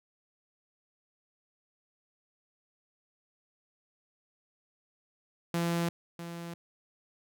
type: tone with echo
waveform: sawtooth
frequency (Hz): 170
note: F3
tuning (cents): -46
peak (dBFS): -24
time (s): 5.54-5.89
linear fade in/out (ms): 2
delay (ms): 650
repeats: 1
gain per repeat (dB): -11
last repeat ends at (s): 6.54
effects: none